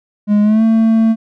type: tone with pitch glide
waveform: triangle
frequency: 207.7 to 223.9 Hz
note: G#3 to A3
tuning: 0 to +30 cents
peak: -6 dBFS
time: 0.27-1.16 s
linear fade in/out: 50 ms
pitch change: +130 cents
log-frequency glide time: 0.42-0.63 s
effects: none